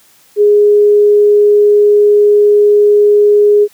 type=tone; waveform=sine; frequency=414.4 Hz; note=G#4; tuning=4 cents flat; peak=-4 dBFS; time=0.36-3.68 s; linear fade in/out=50 ms; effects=white hiss -47 dBFS RMS until 3.73 s + high-pass 80 Hz 12 dB/octave